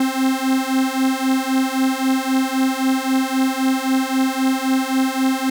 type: beating tone pair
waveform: 45% pulse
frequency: 261.6 / 265.4 Hz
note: C4 / C4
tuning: 0 / +25 cents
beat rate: 3.8 Hz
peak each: -20 / -19 dBFS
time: 0-5.5 s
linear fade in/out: 5 ms
effects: none